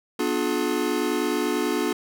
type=chord; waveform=square; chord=B diminished seventh; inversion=none; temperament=just; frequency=246.9 / 296.3 / 355.6 / 426.7 Hz; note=B3 / D4 / F4 / Ab4; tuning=0 / +15 / +31 / +47 cents; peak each=-30 / -28 / -28 / -29 dBFS; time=0.19-1.93 s; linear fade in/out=5 ms; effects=none